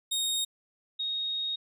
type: tone pair in turn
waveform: sawtooth / sine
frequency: 3724 / 3739 Hz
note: A#7 / A#7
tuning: -2 / +4 cents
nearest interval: unison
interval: 6 cents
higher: second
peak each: -24 / -29 dBFS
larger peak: first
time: 0.11-0.45 / 0.99-1.56 s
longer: second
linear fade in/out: 10 ms
effects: resampled to 32000 Hz